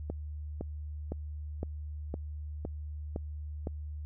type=click train; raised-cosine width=2 ms; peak=-22 dBFS; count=8; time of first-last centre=0.1-3.671 s; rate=1.96 Hz; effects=added 75 Hz sine -37 dBFS peak until 4.05 s